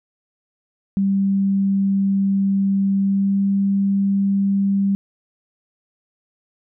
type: tone with pitch glide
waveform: sine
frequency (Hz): 196 to 197.36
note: G3 to G3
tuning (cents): 0 to +12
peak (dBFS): -15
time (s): 0.97-4.95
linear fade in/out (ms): 0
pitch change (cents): +12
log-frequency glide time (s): 2.99-3.41
effects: none